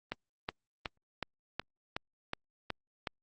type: click train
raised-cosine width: 0.3 ms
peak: -18 dBFS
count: 9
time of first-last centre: 0.12-3.072 s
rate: 2.71 Hz
effects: Opus 24 kbps